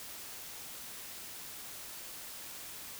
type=silence; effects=white hiss -46 dBFS RMS until 2.99 s